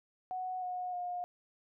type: tone with pitch steps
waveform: sine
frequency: 740 / 726.9 / 714 Hz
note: F#5 / F#5 / F5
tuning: 0 / -31 / +38 cents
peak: -35 dBFS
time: 0.31-1.24 s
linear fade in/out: 0 ms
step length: 310 ms
effects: none